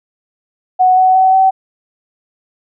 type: tone with pitch steps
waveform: sine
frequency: 740 / 747.7 / 755.5 / 763.4 Hz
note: F#5 / F#5 / F#5 / G5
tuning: 0 / +18 / +36 / -46 cents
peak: -6 dBFS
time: 0.79-1.51 s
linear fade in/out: 20 ms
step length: 180 ms
effects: none